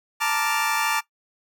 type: chord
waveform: 25% pulse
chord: Bb major seventh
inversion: third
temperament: equal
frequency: 880 / 932.3 / 1174.7 / 1396.9 Hz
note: A5 / Bb5 / D6 / F6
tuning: 0 / 0 / 0 / 0 cents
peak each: -22 / -26 / -22 / -27 dBFS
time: 0.2-1.01 s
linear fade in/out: 20 ms
effects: noise-tail reverb RT60 0.1 s tail -17 dB re dry